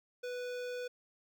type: tone with notch filter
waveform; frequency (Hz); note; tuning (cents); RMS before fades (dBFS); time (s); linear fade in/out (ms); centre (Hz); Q
square; 493.9; B4; 0; -40; 0.23-0.88; 10; 11000; 0.61
effects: none